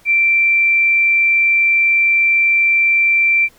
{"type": "tone", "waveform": "sine", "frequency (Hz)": 2349, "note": "D7", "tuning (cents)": 0, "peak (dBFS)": -10, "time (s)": [0.05, 3.49], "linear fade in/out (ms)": 50, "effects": ["pink hiss -50 dBFS RMS until 3.58 s"]}